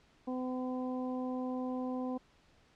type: harmonic tone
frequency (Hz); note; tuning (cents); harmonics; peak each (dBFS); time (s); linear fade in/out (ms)
254.3; C4; -49; 1 / 2 / 3 / 4; -35 / -41 / -45 / -48; 0.27-2.18; 10
effects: pink hiss -66 dBFS RMS until 2.75 s + low-pass 5000 Hz 12 dB/octave